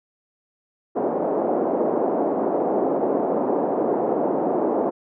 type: band-pass noise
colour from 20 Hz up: pink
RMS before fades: -22 dBFS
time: 0.95-4.91 s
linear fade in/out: 20 ms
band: 270 to 760 Hz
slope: 24 dB/octave
effects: none